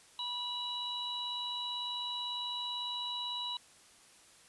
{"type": "harmonic tone", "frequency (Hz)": 978, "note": "B5", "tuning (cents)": -17, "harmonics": [1, 3, 4], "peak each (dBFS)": [-42, -43, -37], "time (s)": [0.19, 3.57], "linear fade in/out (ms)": 2, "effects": ["white hiss -60 dBFS RMS until 4.48 s", "resampled to 24000 Hz"]}